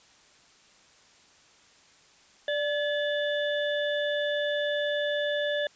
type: harmonic tone with a mistuned harmonic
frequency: 587.3 Hz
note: D5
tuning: in tune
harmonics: 1 / 3 / 5 / 6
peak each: -27 / -32 / -43 / -35 dBFS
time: 2.48-5.67 s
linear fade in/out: 2 ms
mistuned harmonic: 3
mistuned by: -48 cents
effects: white hiss -58 dBFS RMS until 5.75 s + resampled to 16000 Hz